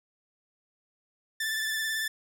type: tone with vibrato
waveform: sawtooth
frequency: 1760 Hz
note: A6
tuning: in tune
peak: -25 dBFS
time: 1.4-2.08 s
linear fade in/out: 5 ms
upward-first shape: sine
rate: 18 Hz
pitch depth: 28 cents each way
effects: none